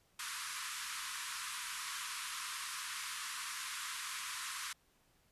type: band-pass noise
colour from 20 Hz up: pink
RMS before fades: -43 dBFS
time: 0.19-4.73 s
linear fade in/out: 5 ms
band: 990 to 12000 Hz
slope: 96 dB/octave
effects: pink hiss -72 dBFS RMS until 5.31 s + resampled to 32000 Hz